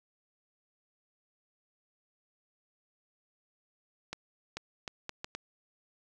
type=accelerating click train; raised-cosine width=0.2 ms; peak=-20 dBFS; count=6; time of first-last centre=4.13-5.35 s; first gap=440 ms; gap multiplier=0.7; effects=none